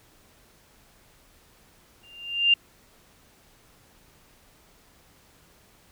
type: tone with exponential growth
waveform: sine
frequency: 2794 Hz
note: F7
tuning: in tune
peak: -13 dBFS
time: 2.03-2.54 s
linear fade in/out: 5 ms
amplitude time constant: 110 ms
effects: pink hiss -58 dBFS RMS until 5.91 s